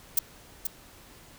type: noise with echo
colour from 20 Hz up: violet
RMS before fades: -21 dBFS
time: 0.17-0.19 s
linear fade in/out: 5 ms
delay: 480 ms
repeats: 1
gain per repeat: -7 dB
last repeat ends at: 0.67 s
effects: pink hiss -52 dBFS RMS until 1.38 s